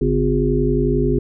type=harmonic tone with a mistuned harmonic; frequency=51.2 Hz; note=G#1; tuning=24 cents flat; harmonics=1 / 3 / 5 / 7 / 8; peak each=-21 / -21 / -21 / -21 / -21 dBFS; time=0.01-1.19 s; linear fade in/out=5 ms; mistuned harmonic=3; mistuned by=-140 cents; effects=none